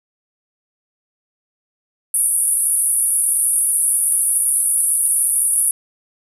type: band-pass noise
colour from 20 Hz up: white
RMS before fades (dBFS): -17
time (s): 2.14-5.71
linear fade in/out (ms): 2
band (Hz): 9400 to 11000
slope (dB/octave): 96
effects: none